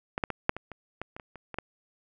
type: clicks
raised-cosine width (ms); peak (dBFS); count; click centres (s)
0.5; -15 / -11 / -16 / -6 / -21 / -26 / -19 / -25 / -27 / -29 / -23 / -16; 12; 0.179 / 0.238 / 0.303 / 0.494 / 0.566 / 0.717 / 1.016 / 1.165 / 1.198 / 1.357 / 1.543 / 1.586
effects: none